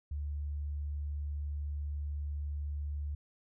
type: tone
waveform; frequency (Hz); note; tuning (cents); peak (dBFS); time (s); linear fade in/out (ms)
sine; 73; D2; -10; -34; 0.11-3.15; 5
effects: none